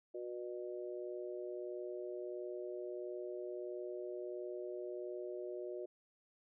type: harmonic tone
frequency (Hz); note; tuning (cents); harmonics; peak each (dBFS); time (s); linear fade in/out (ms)
121.5; B2; -28; 3 / 4 / 5; -43 / -49 / -47; 0.14-5.86; 10
effects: none